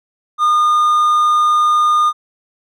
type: tone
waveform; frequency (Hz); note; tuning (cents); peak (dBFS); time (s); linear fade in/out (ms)
triangle; 1218; D#6; -37; -8; 0.38-2.13; 50
effects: none